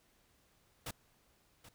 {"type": "noise with echo", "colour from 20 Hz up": "pink", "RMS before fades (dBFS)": -42, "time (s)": [0.86, 0.91], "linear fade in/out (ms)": 5, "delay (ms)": 780, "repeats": 1, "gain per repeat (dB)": -14, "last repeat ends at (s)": 1.69, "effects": ["pink hiss -71 dBFS RMS until 1.74 s"]}